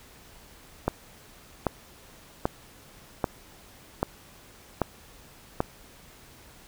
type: click train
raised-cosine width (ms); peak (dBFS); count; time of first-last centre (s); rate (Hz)
1; -9; 7; 0.88-5.604; 1.27
effects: pink hiss -52 dBFS RMS until 6.67 s